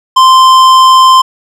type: tone with tanh clipping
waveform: triangle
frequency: 1041 Hz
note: C6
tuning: 9 cents flat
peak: -3 dBFS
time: 0.16-1.22 s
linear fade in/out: 10 ms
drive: 18 dB
effects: none